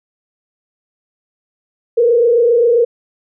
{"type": "tone with frequency modulation", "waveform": "sine", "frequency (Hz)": 472.2, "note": "A#4", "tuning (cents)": 22, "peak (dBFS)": -8, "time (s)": [1.97, 2.85], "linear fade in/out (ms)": 10, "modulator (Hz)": 27.5, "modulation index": 0.79, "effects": []}